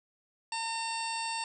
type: harmonic tone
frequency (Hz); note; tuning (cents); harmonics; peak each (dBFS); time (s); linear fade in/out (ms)
908; A#5; -46; 1 / 2 / 3 / 4 / 5 / 6 / 8 / 9; -35 / -45 / -39 / -46 / -40 / -47 / -50 / -43; 0.52-1.44; 2
effects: none